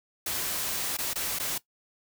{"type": "noise with dropouts", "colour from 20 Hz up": "white", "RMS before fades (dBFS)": -31, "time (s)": [0.26, 1.58], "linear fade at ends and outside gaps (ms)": 5, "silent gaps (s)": [[0.97, 0.985], [1.135, 1.156], [1.388, 1.397]], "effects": ["noise-tail reverb RT60 0.1 s tail -18 dB re dry"]}